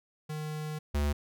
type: tone pair in turn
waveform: square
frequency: 153.3 / 72.85 Hz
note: D#3 / D2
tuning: -25 / -13 cents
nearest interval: octave + minor second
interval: 1288 cents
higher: first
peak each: -35 / -27 dBFS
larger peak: second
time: 0.29-0.79 / 0.94-1.13 s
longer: first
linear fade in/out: 10 ms
effects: none